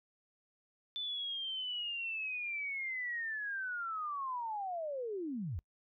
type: linear sweep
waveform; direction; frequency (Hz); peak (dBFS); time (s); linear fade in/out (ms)
sine; down; 3527 to 69.3; -36; 0.96-5.59; 0
effects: noise-tail reverb RT60 0.1 s tail -25 dB re dry